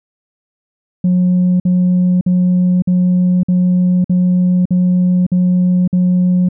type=tone bursts; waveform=sine; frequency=180.7 Hz; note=F#3; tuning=41 cents flat; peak=-7 dBFS; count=9; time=1.04-6.488 s; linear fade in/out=5 ms; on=560 ms; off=51 ms; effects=tanh soft clip ceiling -7 dBFS